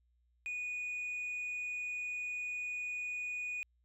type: tone with tanh clipping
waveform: triangle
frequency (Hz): 2467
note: D#7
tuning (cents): -15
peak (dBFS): -37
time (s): 0.46-3.63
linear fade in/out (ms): 0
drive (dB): 6
effects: added 60 Hz sine -70 dBFS peak until 3.84 s